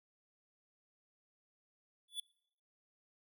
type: tone with exponential growth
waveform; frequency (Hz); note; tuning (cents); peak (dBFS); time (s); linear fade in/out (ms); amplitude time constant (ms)
square; 3446; A7; -37; -35; 2.08-2.2; 5; 24
effects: noise-tail reverb RT60 0.7 s tail -23 dB re dry